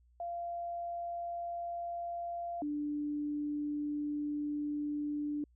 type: tone pair in turn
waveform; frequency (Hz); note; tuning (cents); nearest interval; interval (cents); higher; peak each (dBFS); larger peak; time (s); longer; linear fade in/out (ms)
sine; 690 / 294.5; F5 / D4; -21 / +5; octave + minor third; 1474; first; -36 / -33; second; 0.2-2.62 / 2.62-5.44; second; 2
effects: added 60 Hz sine -63 dBFS peak until 5.55 s